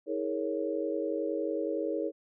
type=chord; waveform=sine; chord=A# half-diminished seventh; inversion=second; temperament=equal with one note detuned; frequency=321.5 / 415.3 / 466.2 / 554.4 Hz; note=E4 / G#4 / A#4 / C#5; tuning=-43 / 0 / 0 / 0 cents; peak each=-34 / -35 / -35 / -35 dBFS; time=0.06-2.12 s; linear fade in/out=50 ms; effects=none